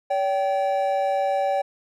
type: tone pair together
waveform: triangle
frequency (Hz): 568.8 / 776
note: C#5 / G5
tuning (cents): +45 / -18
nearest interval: perfect fourth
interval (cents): 537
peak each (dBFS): -21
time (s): 0.1-1.62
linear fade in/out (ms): 10
effects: none